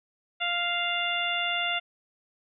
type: harmonic tone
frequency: 698 Hz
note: F5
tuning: 1 cent flat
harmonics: 1 / 2 / 3 / 4 / 5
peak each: -33 / -33 / -32 / -30 / -33 dBFS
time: 0.4-1.8 s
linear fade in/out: 20 ms
effects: none